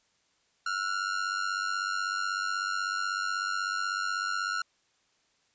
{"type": "ring-modulated tone", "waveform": "45% pulse", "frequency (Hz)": 1396.9, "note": "F6", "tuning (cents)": 0, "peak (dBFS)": -26, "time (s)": [0.66, 4.62], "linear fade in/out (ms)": 5, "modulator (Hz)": 48.1, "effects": ["white hiss -70 dBFS RMS until 5.54 s", "resampled to 16000 Hz"]}